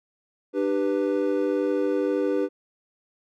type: chord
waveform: triangle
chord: G major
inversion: second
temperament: equal with one note detuned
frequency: 299.3 / 392 / 493.9 Hz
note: D4 / G4 / B4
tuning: +33 / 0 / 0 cents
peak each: -24 dBFS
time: 0.53-2.49 s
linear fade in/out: 50 ms
effects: none